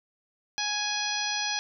harmonic tone, 833 Hz, G#5, 5 cents sharp, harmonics 1 / 2 / 3 / 4 / 5 / 6 / 7, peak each -35 / -35 / -35 / -35 / -35 / -35 / -35 dBFS, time 0.58-1.59 s, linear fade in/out 0 ms, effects none

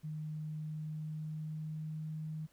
sine tone with pitch glide, 154.1 to 155.98 Hz, D#3 to D#3, -16 to +5 cents, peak -38 dBFS, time 0.03-2.47 s, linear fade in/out 20 ms, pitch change +21 cents, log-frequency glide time 0.44-2.18 s, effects pink hiss -70 dBFS RMS until 2.52 s

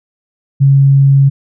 sine tone, 137.8 Hz, C#3, 10 cents flat, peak -4 dBFS, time 0.6-1.3 s, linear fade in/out 20 ms, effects none

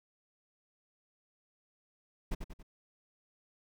brown noise with echo, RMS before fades -32 dBFS, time 2.31-2.35 s, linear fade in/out 10 ms, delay 93 ms, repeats 3, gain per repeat -6 dB, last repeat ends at 2.629 s, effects none

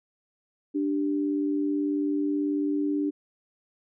sine tone pair together, 293.7 / 392 Hz, D4 / G4, 0 / 0 cents, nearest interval perfect fourth, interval 500 cents, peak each -24 / -33 dBFS, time 0.74-3.11 s, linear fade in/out 20 ms, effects none

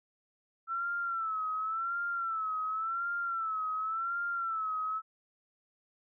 sine tone with vibrato, 1331 Hz, E6, 16 cents sharp, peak -31 dBFS, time 0.67-5.02 s, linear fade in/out 50 ms, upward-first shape sine, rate 0.91 Hz, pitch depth 85 cents each way, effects none

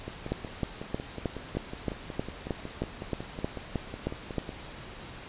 two click trains, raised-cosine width 2 ms, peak -15 / -23 dBFS, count 14 / 25, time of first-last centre 0.32-4.383 / 0.08-4.492 s, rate 3.2 / 5.44 Hz, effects pink hiss -44 dBFS RMS until 5.28 s + resampled to 8000 Hz

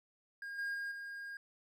triangle tone with level steps, 1621 Hz, G#6, 42 cents flat, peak -40 / -34 / -36 / -41 dBFS, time 0.42-1.37 s, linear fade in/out 2 ms, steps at 0.58 / 0.74 / 0.91 s, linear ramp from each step 10 ms, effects none

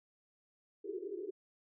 white band-pass noise, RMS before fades -42 dBFS, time 0.84-1.31 s, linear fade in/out 10 ms, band 340 to 430 Hz, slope 96 dB/octave, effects none

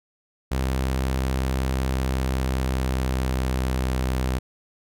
sawtooth tone with pitch glide, 65.41 to 64.21 Hz, C2 to C2, 0 to -32 cents, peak -18 dBFS, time 0.51-4.39 s, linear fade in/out 10 ms, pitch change -32 cents, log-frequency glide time 1.86-3.79 s, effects none

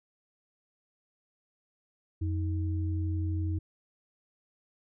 sine tone pair together, 88.8 / 316.4 Hz, F2 / D#4, +29 / +29 cents, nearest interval octave + minor seventh, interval 2200 cents, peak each -28 / -38 dBFS, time 2.21-3.59 s, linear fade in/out 10 ms, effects none

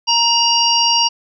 harmonic tone with a mistuned harmonic, 935 Hz, A#5, 5 cents sharp, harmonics 1 / 3 / 5 / 6, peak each -17 / -17 / -17 / -17 dBFS, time 0.07-1.09 s, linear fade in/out 20 ms, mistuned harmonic 3, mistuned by +22 cents, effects none

